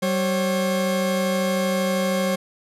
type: tone pair together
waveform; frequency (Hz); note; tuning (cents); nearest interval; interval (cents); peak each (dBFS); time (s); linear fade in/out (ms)
40% pulse; 191.27 / 541; G3 / C#5; -42 / -42; octave + tritone; 1800; -22; 0.02-2.36; 10
effects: resampled to 32000 Hz